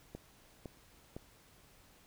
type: click train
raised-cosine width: 2 ms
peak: -30 dBFS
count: 3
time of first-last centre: 0.15-1.165 s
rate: 1.97 Hz
effects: pink hiss -63 dBFS RMS until 2.06 s